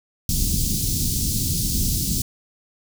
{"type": "band-stop noise", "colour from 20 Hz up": "pink", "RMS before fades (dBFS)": -22, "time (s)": [0.29, 2.22], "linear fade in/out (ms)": 2, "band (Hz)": [250, 4600], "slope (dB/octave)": 24, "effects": []}